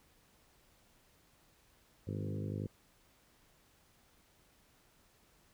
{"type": "harmonic tone with a mistuned harmonic", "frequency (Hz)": 51, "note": "G#1", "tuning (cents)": -31, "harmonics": [2, 3, 4, 5, 6, 7, 8, 9, 10], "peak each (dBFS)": [-39, -43, -45, -47, -49, -50, -51, -52, -53], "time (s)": [2.07, 2.67], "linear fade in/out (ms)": 5, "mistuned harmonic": 3, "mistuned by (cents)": 22, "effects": ["pink hiss -68 dBFS RMS until 5.53 s"]}